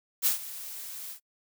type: noise with ADSR envelope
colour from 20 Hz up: blue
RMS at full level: -23 dBFS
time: 0.22-1.2 s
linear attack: 39 ms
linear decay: 120 ms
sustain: -17 dB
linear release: 95 ms
effects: noise-tail reverb RT60 0.1 s tail -26 dB re dry